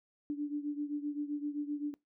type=beating tone pair; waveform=sine; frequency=290.8 / 298.5 Hz; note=D4 / D4; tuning=-17 / +28 cents; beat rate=7.7 Hz; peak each=-35 / -39 dBFS; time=0.3-1.94 s; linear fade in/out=0 ms; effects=noise-tail reverb RT60 0.2 s tail -23 dB re dry